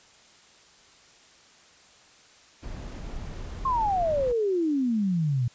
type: noise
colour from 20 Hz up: brown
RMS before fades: -36 dBFS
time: 2.62-4.33 s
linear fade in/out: 20 ms
type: exponential sweep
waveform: sine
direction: down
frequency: 1087 to 116.6 Hz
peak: -22 dBFS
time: 3.65-5.48 s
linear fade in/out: 5 ms
effects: white hiss -55 dBFS RMS until 5.54 s + resampled to 16000 Hz